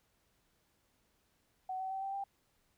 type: tone with pitch steps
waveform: sine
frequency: 750 / 760 / 770.2 / 780.5 / 790.9 Hz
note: F#5 / F#5 / G5 / G5 / G5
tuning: +23 / +46 / -31 / -8 / +15 cents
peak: -36 dBFS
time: 1.69-2.24 s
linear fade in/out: 5 ms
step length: 110 ms
effects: pink hiss -75 dBFS RMS until 2.77 s